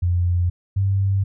sine tone pair in turn, 88.1 / 97.72 Hz, F2 / G2, +16 / -5 cents, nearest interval major second, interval 179 cents, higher second, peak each -16 dBFS, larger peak neither, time 0.02-0.5 / 0.76-1.24 s, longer neither, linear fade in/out 10 ms, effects none

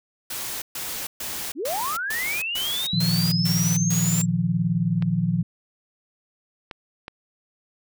white noise bursts, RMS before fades -31 dBFS, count 9, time 0.3-4.22 s, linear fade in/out 5 ms, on 320 ms, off 130 ms
sine linear sweep, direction up, 235.5 to 7480 Hz, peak -25 dBFS, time 1.55-4.26 s, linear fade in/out 50 ms
sine chord, Bb suspended fourth, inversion none, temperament equal, 116.54 / 155.56 / 174.61 Hz, Bb2 / Eb3 / F3, 0 / 0 / 0 cents, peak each -27 / -25 / -22 dBFS, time 2.93-5.43 s, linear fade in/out 5 ms
clicks, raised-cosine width 0.3 ms, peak -19 dBFS, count 3, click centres 5.024 / 6.712 / 7.081 s
effects none

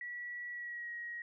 sine tone with pitch glide, 1939 to 1894.7 Hz, B6 to A#6, -32 to +28 cents, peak -40 dBFS, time 0.01-1.22 s, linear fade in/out 2 ms, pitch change -40 cents, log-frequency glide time 0.51-0.9 s, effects none

